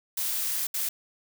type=noise bursts at uneven times; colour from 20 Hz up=blue; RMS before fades=-29 dBFS; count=2; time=0.17-0.67 / 0.74-0.89 s; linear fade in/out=5 ms; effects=none